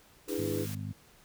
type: chord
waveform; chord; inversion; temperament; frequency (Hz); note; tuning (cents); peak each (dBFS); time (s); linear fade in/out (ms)
sine; E dominant seventh; third; just; 296.7 / 329.6 / 412 / 494.4; D4 / E4 / G#4 / B4; +18 / 0 / -14 / +2; -37 / -36 / -35 / -38; 0.27-0.67; 50
type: noise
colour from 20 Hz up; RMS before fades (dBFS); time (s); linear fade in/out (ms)
white; -44; 0.28-0.75; 5
type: harmonic tone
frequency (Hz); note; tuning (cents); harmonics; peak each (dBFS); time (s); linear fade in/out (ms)
50.9; G#1; -34; 2 / 3 / 4 / 5; -37 / -41 / -43 / -45; 0.38-0.93; 10
effects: pink hiss -60 dBFS RMS until 1.24 s